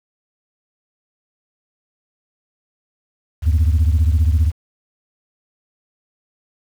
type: beating tone pair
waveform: sine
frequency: 75.4 / 90.4 Hz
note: D2 / F#2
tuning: +46 / -40 cents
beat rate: 15 Hz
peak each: -11 / -15 dBFS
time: 3.42-4.52 s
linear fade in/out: 50 ms
effects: tanh soft clip ceiling -9 dBFS + 7-bit

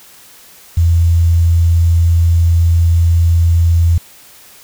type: tone with quantisation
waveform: sine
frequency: 84.2 Hz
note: E2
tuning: 37 cents sharp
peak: -7 dBFS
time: 0.77-3.98 s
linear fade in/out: 5 ms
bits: 6
effects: white hiss -41 dBFS RMS until 4.63 s

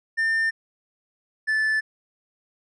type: tone pair in turn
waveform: triangle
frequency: 1800 / 1748.8 Hz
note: A6 / A6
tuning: +39 / -11 cents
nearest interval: unison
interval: 50 cents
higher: first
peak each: -18 dBFS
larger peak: neither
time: 0.17-0.51 / 1.47-1.81 s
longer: neither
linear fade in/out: 20 ms
effects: resampled to 22050 Hz

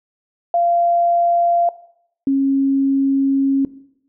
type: tone pair in turn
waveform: sine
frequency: 690 / 272.7 Hz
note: F5 / C#4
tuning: -21 / -28 cents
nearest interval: octave + major third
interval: 1607 cents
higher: first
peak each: -13 / -13 dBFS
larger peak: neither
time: 0.54-1.69 / 2.27-3.65 s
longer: second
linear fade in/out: 2 ms
effects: noise-tail reverb RT60 0.7 s tail -17 dB re dry

